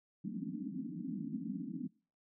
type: band-pass noise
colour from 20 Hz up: white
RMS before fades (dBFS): -41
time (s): 0.24-1.88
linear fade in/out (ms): 10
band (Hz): 160 to 300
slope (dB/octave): 96
effects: noise-tail reverb RT60 0.4 s tail -24 dB re dry